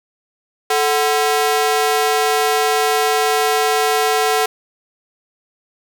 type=ring-modulated tone; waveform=sawtooth; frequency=592 Hz; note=D5; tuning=14 cents sharp; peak=-7 dBFS; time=0.7-4.46 s; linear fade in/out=5 ms; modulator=155 Hz; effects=none